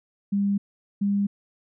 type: tone pair in turn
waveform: sine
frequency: 200.4 / 201.1 Hz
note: G3 / G3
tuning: +38 / +44 cents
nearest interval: unison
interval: 6 cents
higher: second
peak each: -20 dBFS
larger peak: neither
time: 0.32-0.58 / 1.01-1.27 s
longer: neither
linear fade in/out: 10 ms
effects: none